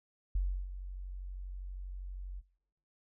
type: tone with ADSR envelope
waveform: sine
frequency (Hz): 46.25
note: F#1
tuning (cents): 0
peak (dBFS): -27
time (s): 0.35-2.42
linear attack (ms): 5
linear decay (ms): 320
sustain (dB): -12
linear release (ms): 35
effects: noise-tail reverb RT60 0.8 s tail -25 dB re dry